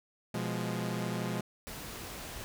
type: chord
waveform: sawtooth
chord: F diminished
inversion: second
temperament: equal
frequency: 123.47 / 174.61 / 207.7 Hz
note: Cb3 / F3 / Ab3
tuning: 0 / 0 / 0 cents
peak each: -33 dBFS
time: 0.34-1.41 s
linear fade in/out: 5 ms
type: noise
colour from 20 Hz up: pink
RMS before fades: -43 dBFS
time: 1.67-2.44 s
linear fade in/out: 0 ms
effects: none